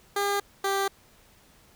15% pulse tone pair in turn, 403.1 / 392.8 Hz, G4 / G4, +48 / +4 cents, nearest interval unison, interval 44 cents, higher first, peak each -18 / -18 dBFS, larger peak neither, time 0.16-0.4 / 0.64-0.88 s, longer neither, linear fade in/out 5 ms, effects pink hiss -58 dBFS RMS until 1.75 s

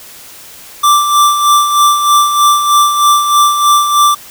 square tone with tremolo, 1174.7 Hz, D6, in tune, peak -5 dBFS, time 0.83-4.15 s, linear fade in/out 10 ms, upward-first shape sine, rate 3.2 Hz, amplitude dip 55%, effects white hiss -34 dBFS RMS until 4.3 s

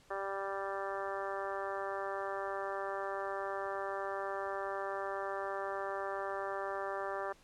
harmonic tone, 196 Hz, G3, in tune, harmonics 2 / 3 / 4 / 5 / 6 / 7 / 8 / 9, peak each -42 / -41 / -43 / -46 / -43 / -48 / -49 / -48 dBFS, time 0.1-7.33 s, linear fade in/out 10 ms, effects pink hiss -64 dBFS RMS until 7.43 s + low-pass 9000 Hz 12 dB/octave

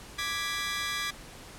20% pulse chord, G# diminished, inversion second, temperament equal, 1174.7 / 1661.2 / 1975.5 Hz, D6 / G#6 / B6, 0 / 0 / 0 cents, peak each -30 dBFS, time 0.18-1.11 s, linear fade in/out 10 ms, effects pink hiss -47 dBFS RMS until 1.58 s + low-pass 11000 Hz 12 dB/octave

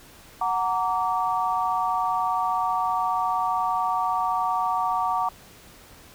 sine chord, Gb augmented, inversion none, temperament just, 740 / 925 / 1156.2 Hz, Gb5 / Bb5 / D6, 0 / -14 / -27 cents, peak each -26 dBFS, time 0.41-5.29 s, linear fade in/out 5 ms, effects pink hiss -49 dBFS RMS until 6.14 s

